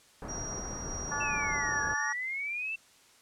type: low-pass noise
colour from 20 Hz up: pink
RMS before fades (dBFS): -40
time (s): 0.22-1.94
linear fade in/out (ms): 2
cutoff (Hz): 1500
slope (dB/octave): 24
type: tone with tremolo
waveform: sine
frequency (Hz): 5710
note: F8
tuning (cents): +37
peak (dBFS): -37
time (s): 0.28-2.14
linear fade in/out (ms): 20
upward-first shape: square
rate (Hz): 1.6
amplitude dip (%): 25
type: harmonic tone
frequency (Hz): 288.5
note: D4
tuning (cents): -31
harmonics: 3 / 4 / 5 / 6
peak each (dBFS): -37 / -37 / -37 / -37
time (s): 1.11-2.13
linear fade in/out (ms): 10
type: exponential two-way sweep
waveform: sine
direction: down then up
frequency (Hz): 2707 to 1649 to 2696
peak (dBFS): -32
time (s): 1.2-2.76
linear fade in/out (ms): 10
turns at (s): 1.84
effects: white hiss -60 dBFS RMS until 3.21 s + low-pass 9000 Hz 12 dB/octave